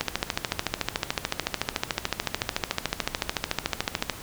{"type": "click train", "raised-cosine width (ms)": 0.2, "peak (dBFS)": -6, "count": 57, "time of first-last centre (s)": [0.01, 4.098], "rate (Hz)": 13.7, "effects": ["pink hiss -41 dBFS RMS until 4.22 s"]}